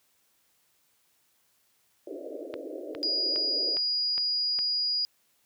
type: band-pass noise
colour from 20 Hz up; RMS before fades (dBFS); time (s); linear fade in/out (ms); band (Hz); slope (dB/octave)
pink; -39; 2.07-3.77; 2; 280 to 640; 96
type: click train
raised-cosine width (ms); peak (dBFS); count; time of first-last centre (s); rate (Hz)
0.3; -24; 6; 2.54-4.589; 2.44
type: tone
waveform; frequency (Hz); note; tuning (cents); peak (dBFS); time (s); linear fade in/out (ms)
sine; 4887; D#8; -32; -25; 3.03-5.05; 0
effects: white hiss -69 dBFS RMS until 5.45 s + high-pass 60 Hz 12 dB/octave